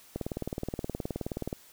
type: click train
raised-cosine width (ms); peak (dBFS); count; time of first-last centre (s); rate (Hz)
2; -19; 27; 0.16-1.528; 19
effects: white hiss -56 dBFS RMS until 1.72 s